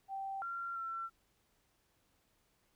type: tone with pitch steps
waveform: sine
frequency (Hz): 779 / 1376 / 1349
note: G5 / F6 / E6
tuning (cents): -11 / -26 / +40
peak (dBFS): -38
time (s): 0.08-1.1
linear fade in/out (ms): 50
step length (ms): 340
effects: pink hiss -75 dBFS RMS until 2.75 s